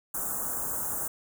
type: band-stop noise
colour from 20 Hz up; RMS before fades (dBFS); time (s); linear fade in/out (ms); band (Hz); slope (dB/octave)
white; -32; 0.14-1.08; 5; 1500 to 6900; 48
effects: none